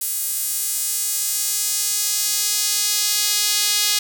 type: tone with high-pass filter sweep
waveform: sawtooth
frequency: 415.3 Hz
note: G#4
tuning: in tune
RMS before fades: -21 dBFS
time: 0.01-3.99 s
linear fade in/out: 5 ms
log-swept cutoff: 9900 to 4000 Hz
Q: 1.1
effects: none